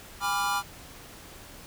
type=chord; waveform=square; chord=G# diminished seventh; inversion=none; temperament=equal with one note detuned; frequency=814 / 987.8 / 1174.7 / 1396.9 Hz; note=G#5 / B5 / D6 / F6; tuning=-35 / 0 / 0 / 0 cents; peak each=-32 dBFS; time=0.2-0.63 s; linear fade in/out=50 ms; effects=pink hiss -47 dBFS RMS until 1.66 s